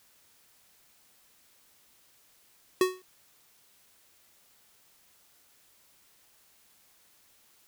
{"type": "tone with exponential decay", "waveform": "square", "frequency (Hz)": 370, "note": "F#4", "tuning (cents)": 0, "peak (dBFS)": -18, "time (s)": [2.81, 3.02], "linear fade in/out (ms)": 2, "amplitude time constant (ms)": 45, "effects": ["white hiss -63 dBFS RMS until 7.67 s"]}